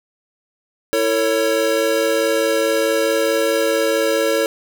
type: chord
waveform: square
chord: A major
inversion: second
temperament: equal with one note detuned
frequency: 329.6 / 449.8 / 554.4 Hz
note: E4 / A4 / C#5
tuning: 0 / +38 / 0 cents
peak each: -24 / -20 / -19 dBFS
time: 0.93-4.46 s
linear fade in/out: 0 ms
effects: none